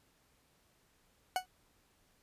40% pulse tone with exponential decay, 740 Hz, F#5, in tune, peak -26 dBFS, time 1.36-1.46 s, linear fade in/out 1 ms, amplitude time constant 21 ms, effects pink hiss -71 dBFS RMS until 2.22 s + resampled to 32000 Hz

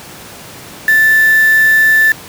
sine tone with quantisation, 1758 Hz, A6, 2 cents flat, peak -6 dBFS, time 0.88-2.12 s, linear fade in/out 2 ms, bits 3, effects pink hiss -32 dBFS RMS until 2.28 s + high-pass 100 Hz 12 dB/octave

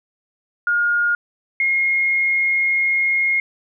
sine tone pair in turn, 1424 / 2147 Hz, F6 / C7, +33 / +44 cents, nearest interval perfect fifth, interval 711 cents, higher second, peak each -15 dBFS, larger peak neither, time 0.67-1.15 / 1.6-3.4 s, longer second, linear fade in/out 2 ms, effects none

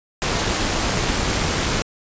pink noise with amplitude modulation, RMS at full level -18 dBFS, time 0.22-1.82 s, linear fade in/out 0 ms, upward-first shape sine, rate 294 Hz, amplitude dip 65%, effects resampled to 16000 Hz

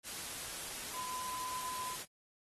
sine tone in noise, 1011 Hz, B5, 40 cents sharp, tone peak -40 dBFS, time 0.93-1.97 s, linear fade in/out 50 ms, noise white, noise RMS -43 dBFS, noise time 0.03-2.06 s, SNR 0 dB, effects AAC 32 kbps

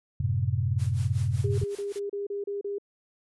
sine chord, F# diminished, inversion none, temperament equal, 92.5 / 110 / 130.81 Hz, F#2 / A2 / C3, 0 / 0 / 0 cents, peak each -28 dBFS, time 0.2-1.64 s, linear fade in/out 5 ms
white noise with tremolo, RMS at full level -45 dBFS, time 0.78-2 s, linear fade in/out 20 ms, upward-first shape sine, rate 5.3 Hz, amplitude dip 85%
sine tone bursts, 403.7 Hz, G#4, 49 cents flat, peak -29 dBFS, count 8, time 1.44-2.784 s, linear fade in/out 5 ms, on 140 ms, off 32 ms
effects resampled to 24000 Hz

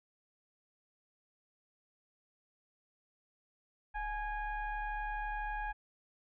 sine tone with frequency modulation, 842 Hz, G#5, 24 cents sharp, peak -35 dBFS, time 3.94-5.73 s, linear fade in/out 20 ms, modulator 806 Hz, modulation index 1.1, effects none

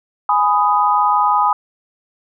sine chord, G# minor, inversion none, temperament just, 830.6 / 996.7 / 1245.9 Hz, G#5 / B5 / D#6, 0 / +16 / +2 cents, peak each -16 dBFS, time 0.29-1.53 s, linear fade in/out 2 ms, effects none

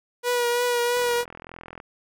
sawtooth tone with vibrato, 483.7 Hz, B4, 36 cents flat, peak -17 dBFS, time 0.23-1.25 s, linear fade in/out 50 ms, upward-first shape triangle, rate 3 Hz, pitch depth 28 cents each way
click train, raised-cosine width 0.5 ms, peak -24 dBFS, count 36, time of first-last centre 0.97-1.801 s, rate 42.1 Hz
effects none

